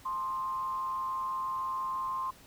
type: tone with frequency modulation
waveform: sine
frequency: 1051 Hz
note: C6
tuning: 7 cents sharp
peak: -31 dBFS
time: 0.05-2.31 s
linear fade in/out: 10 ms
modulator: 174 Hz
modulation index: 0.33
effects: pink hiss -56 dBFS RMS until 2.46 s